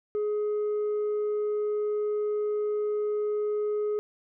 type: tone with tanh clipping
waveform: sine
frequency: 419.7 Hz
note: G#4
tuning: 18 cents sharp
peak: -26 dBFS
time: 0.15-3.99 s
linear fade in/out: 0 ms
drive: 2 dB
effects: none